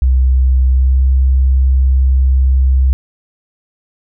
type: tone with pitch glide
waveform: sine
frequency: 64.4 to 65.53 Hz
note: C2 to C2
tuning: -27 to +3 cents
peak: -7 dBFS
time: 0.02-2.93 s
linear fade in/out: 0 ms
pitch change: +30 cents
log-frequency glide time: 0.67-1.02 s
effects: none